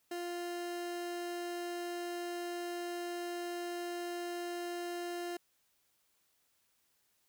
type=tone; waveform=30% pulse; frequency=349.2 Hz; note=F4; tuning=in tune; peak=-35 dBFS; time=0.11-5.37 s; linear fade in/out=5 ms; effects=white hiss -75 dBFS RMS until 7.28 s